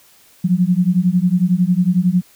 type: beating tone pair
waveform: sine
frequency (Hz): 174.61 / 185.61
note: F3 / F#3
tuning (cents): 0 / +6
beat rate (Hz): 11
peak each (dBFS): -15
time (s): 0.44-2.22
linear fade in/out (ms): 10
effects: white hiss -50 dBFS RMS until 2.35 s